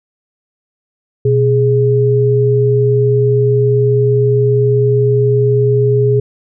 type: tone pair together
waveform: sine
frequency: 123.47 / 415.3 Hz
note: B2 / G#4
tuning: 0 / 0 cents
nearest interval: octave + major sixth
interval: 2100 cents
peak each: -11 dBFS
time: 1.25-6.2 s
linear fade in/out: 5 ms
effects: none